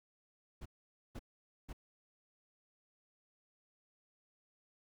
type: noise bursts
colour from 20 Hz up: brown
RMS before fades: -45 dBFS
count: 3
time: 0.61-1.731 s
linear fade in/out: 10 ms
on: 47 ms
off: 490 ms
effects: none